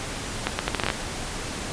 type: accelerating click train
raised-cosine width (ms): 0.3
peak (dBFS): -6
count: 9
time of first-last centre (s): 0.47-0.902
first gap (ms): 120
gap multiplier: 0.75
effects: pink hiss -32 dBFS RMS until 1.72 s + resampled to 22050 Hz